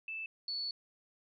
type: tone pair in turn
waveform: sine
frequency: 2637 / 4435 Hz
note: E7 / C#8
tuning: 0 / 0 cents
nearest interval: major sixth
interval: 900 cents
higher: second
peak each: -38 / -35 dBFS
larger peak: second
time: 0.08-0.26 / 0.48-0.71 s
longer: second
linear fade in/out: 2 ms
effects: none